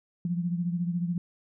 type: beating tone pair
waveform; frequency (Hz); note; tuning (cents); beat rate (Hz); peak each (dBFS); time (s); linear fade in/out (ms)
sine; 172.4 / 186.4; F3 / F#3; -22 / +13; 14; -27 / -34; 0.25-1.18; 2
effects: none